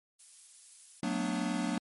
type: noise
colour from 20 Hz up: violet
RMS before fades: -49 dBFS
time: 0.19-1.01 s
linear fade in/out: 10 ms
type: chord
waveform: square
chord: B minor seventh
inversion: second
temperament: equal with one note detuned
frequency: 185 / 224.1 / 246.9 / 293.7 Hz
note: F#3 / A3 / B3 / D4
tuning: 0 / +32 / 0 / 0 cents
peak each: -37 dBFS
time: 1.03-1.78 s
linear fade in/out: 2 ms
effects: MP3 48 kbps